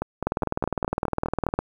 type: two click trains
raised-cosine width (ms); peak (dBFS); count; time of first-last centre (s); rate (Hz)
1; -12 / -9; 8 / 27; 0.02-1.466 / 0.27-1.59; 4.84 / 19.7
effects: 8-bit